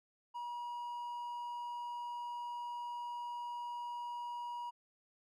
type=tone; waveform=triangle; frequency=960 Hz; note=B5; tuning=49 cents flat; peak=-38 dBFS; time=0.34-4.71 s; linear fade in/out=20 ms; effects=none